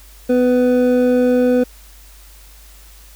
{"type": "tone pair together", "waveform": "triangle", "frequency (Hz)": [250, 497.5], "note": ["B3", "B4"], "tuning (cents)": [21, 13], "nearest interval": "octave", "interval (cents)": 1192, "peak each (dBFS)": -12, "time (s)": [0.29, 1.64], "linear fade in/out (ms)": 10, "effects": ["added 50 Hz sine -41 dBFS peak until 3.15 s", "white hiss -46 dBFS RMS until 3.15 s"]}